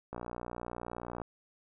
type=click train; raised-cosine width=1 ms; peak=-25 dBFS; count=66; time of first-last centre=0.13-1.217 s; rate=59.8 Hz; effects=none